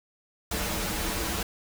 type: noise with comb filter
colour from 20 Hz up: pink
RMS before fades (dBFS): -30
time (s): 0.51-1.43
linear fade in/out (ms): 5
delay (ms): 7.7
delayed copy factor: -0.9
effects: none